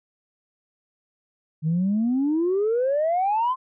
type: exponential sweep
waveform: sine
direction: up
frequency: 151.4 to 1062 Hz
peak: -18 dBFS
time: 1.62-3.56 s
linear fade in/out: 50 ms
effects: tanh soft clip ceiling -16 dBFS